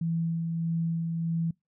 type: tone with tremolo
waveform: sine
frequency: 165.7 Hz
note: E3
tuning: 9 cents sharp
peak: -25 dBFS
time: 0.01-1.51 s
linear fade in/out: 5 ms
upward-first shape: sine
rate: 1.6 Hz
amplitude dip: 30%
effects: noise-tail reverb RT60 0.2 s tail -26 dB re dry